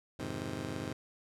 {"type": "chord", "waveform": "15% pulse", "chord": "F minor seventh", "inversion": "none", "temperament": "just", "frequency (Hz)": [87.31, 104.77, 130.96, 157.15], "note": ["F2", "Ab2", "C3", "Eb3"], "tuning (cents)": [0, 16, 2, 18], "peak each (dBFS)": [-38, -37, -36, -38], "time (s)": [0.19, 0.93], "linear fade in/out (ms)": 5, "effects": ["low-pass 11000 Hz 12 dB/octave"]}